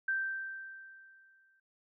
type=tone with exponential decay; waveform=sine; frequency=1564 Hz; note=G6; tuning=4 cents flat; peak=-28 dBFS; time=0.08-1.6 s; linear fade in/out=5 ms; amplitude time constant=330 ms; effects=noise-tail reverb RT60 0.5 s tail -26 dB re dry